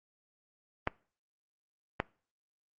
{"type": "clicks", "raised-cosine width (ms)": 0.5, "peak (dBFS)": -13, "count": 2, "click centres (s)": [0.874, 2.001], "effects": ["noise-tail reverb RT60 0.4 s tail -23 dB re dry", "Opus 32 kbps"]}